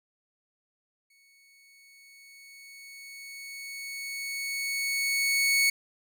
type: tone with exponential growth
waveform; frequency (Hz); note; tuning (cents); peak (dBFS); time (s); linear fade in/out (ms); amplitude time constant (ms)
sawtooth; 2217; C#7; 0; -17; 1.1-5.7; 5; 1000
effects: none